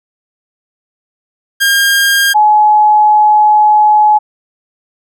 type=tone pair in turn; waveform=sawtooth / sine; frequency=1612 / 847.5 Hz; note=G6 / G#5; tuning=+48 / +35 cents; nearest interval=major seventh; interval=1113 cents; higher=first; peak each=-4 dBFS; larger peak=neither; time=1.6-2.34 / 2.34-4.19 s; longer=second; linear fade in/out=20 ms; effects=none